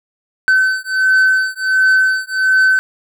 triangle beating tone pair, 1526 / 1527.4 Hz, G6 / G6, -47 / -45 cents, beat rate 1.4 Hz, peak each -12 / -12 dBFS, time 0.48-2.79 s, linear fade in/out 0 ms, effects none

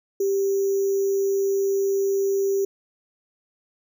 sine tone with sample-and-hold, 392 Hz, G4, in tune, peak -19 dBFS, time 0.2-2.65 s, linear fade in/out 5 ms, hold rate 6300 Hz, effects none

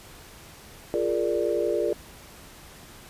sine chord, Bb dominant seventh, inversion second, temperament equal, 349.2 / 415.3 / 466.2 / 587.3 Hz, F4 / Ab4 / Bb4 / D5, 0 / 0 / 0 / 0 cents, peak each -28 dBFS, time 0.94-1.93 s, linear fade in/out 0 ms, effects pink hiss -47 dBFS RMS until 3.09 s + resampled to 32000 Hz

